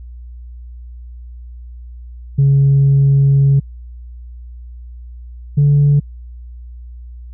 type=tone pair in turn; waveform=sine; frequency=138.59 / 144.02 Hz; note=C#3 / D3; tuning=0 / -33 cents; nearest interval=minor second; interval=67 cents; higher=second; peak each=-6 dBFS; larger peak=neither; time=2.38-3.6 / 5.57-6 s; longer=first; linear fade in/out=10 ms; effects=tanh soft clip ceiling -5 dBFS + added 60 Hz sine -30 dBFS peak until 7.33 s